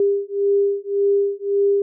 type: beating tone pair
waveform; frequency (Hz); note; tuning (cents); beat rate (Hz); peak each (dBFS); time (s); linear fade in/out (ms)
sine; 399.9 / 401.7; G4 / G4; +35 / +42; 1.8; -19 / -19; 0-1.82; 2
effects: none